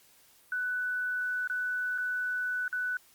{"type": "tone with dropouts", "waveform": "sine", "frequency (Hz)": 1490, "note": "F#6", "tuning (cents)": 12, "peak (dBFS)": -29, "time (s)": [0.52, 2.97], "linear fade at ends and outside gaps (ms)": 2, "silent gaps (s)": [[1.475, 1.498], [1.979, 1.983], [2.68, 2.727]], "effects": ["white hiss -61 dBFS RMS until 3.14 s", "Opus 48 kbps"]}